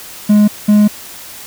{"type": "tone bursts at uneven times", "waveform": "triangle", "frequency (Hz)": 208.9, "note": "G#3", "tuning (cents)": 10, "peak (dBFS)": -3, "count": 2, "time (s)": [[0.29, 0.48], [0.68, 0.88]], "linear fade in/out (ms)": 10, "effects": ["white hiss -32 dBFS RMS until 1.46 s"]}